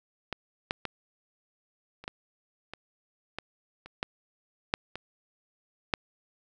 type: clicks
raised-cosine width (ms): 0.3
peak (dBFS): -16 / -12 / -16 / -29 / -18 / -23 / -18 / -29 / -13 / -8 / -21 / -8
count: 12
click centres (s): 0.327 / 0.709 / 0.853 / 2.04 / 2.079 / 2.736 / 3.386 / 3.86 / 4.029 / 4.739 / 4.956 / 5.938
effects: none